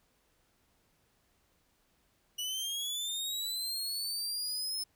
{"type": "linear sweep", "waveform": "sawtooth", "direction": "up", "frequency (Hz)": [2926, 5240], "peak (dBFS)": -31, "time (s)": [2.38, 4.84], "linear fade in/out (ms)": 10, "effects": ["pink hiss -72 dBFS RMS until 4.95 s"]}